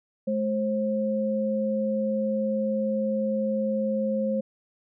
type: tone pair together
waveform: sine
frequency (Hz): 213.4 / 532.6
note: G#3 / C5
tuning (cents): +47 / +31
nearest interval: octave + major third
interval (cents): 1584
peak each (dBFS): -26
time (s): 0.27-4.41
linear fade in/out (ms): 10
effects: none